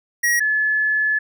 square / sine tone pair in turn, 1900 / 1720.3 Hz, A#6 / A6, +33 / -39 cents, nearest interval major second, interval 172 cents, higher first, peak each -16 dBFS, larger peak neither, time 0.23-0.4 / 0.4-1.19 s, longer second, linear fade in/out 10 ms, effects none

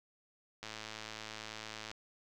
click train, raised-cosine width 0.2 ms, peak -26 dBFS, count 141, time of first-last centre 0.63-1.914 s, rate 109 Hz, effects none

